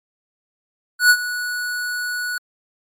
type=tone with ADSR envelope; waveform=square; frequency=1470 Hz; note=F#6; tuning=12 cents flat; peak=-8 dBFS; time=0.99-2.38 s; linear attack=110 ms; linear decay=61 ms; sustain=-15 dB; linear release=3 ms; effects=MP3 64 kbps